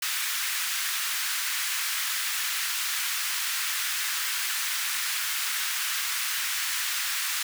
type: high-pass noise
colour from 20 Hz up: pink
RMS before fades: -29 dBFS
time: 0.02-7.43 s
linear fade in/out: 5 ms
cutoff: 1400 Hz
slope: 24 dB/octave
effects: none